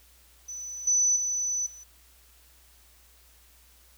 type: tone with level steps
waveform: sine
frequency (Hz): 5990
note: F#8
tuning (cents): +20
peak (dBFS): -35 / -20 / -26 / -44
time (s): 0.48-1.84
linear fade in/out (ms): 10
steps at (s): 0.87 / 1.16 / 1.66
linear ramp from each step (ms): 5
effects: added 60 Hz sine -59 dBFS peak until 3.97 s + white hiss -59 dBFS RMS until 3.97 s